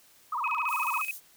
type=tone with vibrato; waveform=sine; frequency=1092 Hz; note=C#6; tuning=26 cents flat; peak=-28 dBFS; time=0.32-1.02 s; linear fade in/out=5 ms; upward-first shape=sine; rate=18 Hz; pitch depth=280 cents each way
type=tone with tremolo; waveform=sine; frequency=2537 Hz; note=D#7; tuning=33 cents sharp; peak=-28 dBFS; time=0.44-1.11 s; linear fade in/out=2 ms; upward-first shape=square; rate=14 Hz; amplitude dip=70%
type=high-pass noise; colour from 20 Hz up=white; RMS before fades=-42 dBFS; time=0.66-1.21 s; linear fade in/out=50 ms; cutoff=7400 Hz; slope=12 dB/octave
effects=white hiss -59 dBFS RMS until 1.36 s